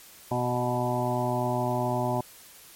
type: harmonic tone with a mistuned harmonic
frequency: 123.47 Hz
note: B2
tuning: in tune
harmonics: 1 / 2 / 3 / 5 / 6 / 7 / 8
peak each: -30 / -32 / -33 / -31 / -33 / -32 / -35 dBFS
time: 0.31-2.21 s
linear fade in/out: 5 ms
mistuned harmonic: 6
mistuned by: -19 cents
effects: white hiss -50 dBFS RMS until 2.75 s + MP3 64 kbps